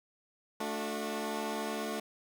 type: chord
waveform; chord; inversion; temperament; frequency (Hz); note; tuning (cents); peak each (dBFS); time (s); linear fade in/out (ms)
15% pulse; D major; second; equal with one note detuned; 220 / 293.7 / 363.6; A3 / D4 / F#4; 0 / 0 / -30; -30 / -34 / -34; 0.6-2; 5
effects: none